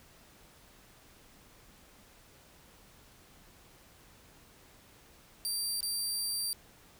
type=tone with dropouts; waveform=20% pulse; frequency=4699 Hz; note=D8; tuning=in tune; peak=-26 dBFS; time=5.45-6.53 s; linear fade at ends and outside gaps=0 ms; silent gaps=5.806-5.829 s; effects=pink hiss -59 dBFS RMS until 6.99 s